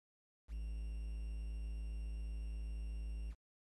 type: tone with quantisation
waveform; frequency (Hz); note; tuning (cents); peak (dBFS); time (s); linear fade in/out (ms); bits
triangle; 54; A1; -32; -38; 0.48-3.35; 50; 11
effects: AAC 32 kbps